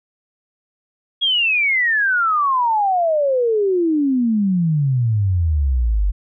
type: exponential sweep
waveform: sine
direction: down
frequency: 3336 to 46.25 Hz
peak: -14 dBFS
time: 1.21-6.12 s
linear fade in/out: 20 ms
effects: none